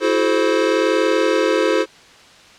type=chord; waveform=square; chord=F# half-diminished seventh; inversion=third; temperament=equal with one note detuned; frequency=329.6 / 370 / 430.9 / 523.3 Hz; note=E4 / F#4 / A4 / C5; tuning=0 / 0 / -36 / 0 cents; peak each=-21 / -23 / -20 / -20 dBFS; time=0-1.86 s; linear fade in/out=50 ms; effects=white hiss -45 dBFS RMS until 2.58 s + low-pass 5000 Hz 12 dB/octave